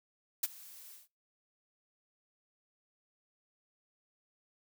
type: noise with ADSR envelope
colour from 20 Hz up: blue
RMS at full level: -29 dBFS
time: 0.43-1.08 s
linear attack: 7 ms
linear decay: 29 ms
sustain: -23 dB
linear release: 150 ms
effects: noise-tail reverb RT60 0.3 s tail -26 dB re dry